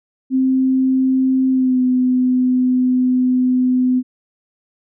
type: tone with pitch glide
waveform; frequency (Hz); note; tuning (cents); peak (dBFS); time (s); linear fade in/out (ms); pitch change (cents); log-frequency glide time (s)
sine; 261.6 to 253.3; C4 to B3; 0 to +44; -12; 0.3-4.03; 50; -56; 1.5-1.81
effects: none